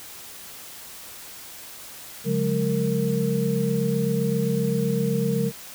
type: tone cluster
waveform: sine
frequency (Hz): 141 / 180.4 / 208.2 / 460.8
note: C#3 / F#3 / G#3 / A#4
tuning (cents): +30 / -44 / +5 / -20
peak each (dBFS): -26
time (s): 2.24-5.52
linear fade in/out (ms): 50
effects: white hiss -41 dBFS RMS until 5.74 s